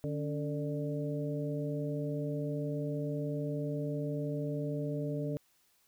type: harmonic tone with a mistuned harmonic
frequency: 148.3 Hz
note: D3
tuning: 17 cents sharp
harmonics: 1 / 2 / 3 / 4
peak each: -35 / -38 / -40 / -41 dBFS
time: 0.04-5.37 s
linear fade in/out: 0 ms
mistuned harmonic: 2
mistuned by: -78 cents
effects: white hiss -70 dBFS RMS until 5.87 s